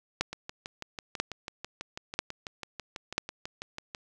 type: two click trains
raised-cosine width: 0.2 ms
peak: -9 / -20 dBFS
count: 4 / 23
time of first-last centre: 0.21-3.18 / 0.33-3.948 s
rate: 1.01 / 6.08 Hz
effects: none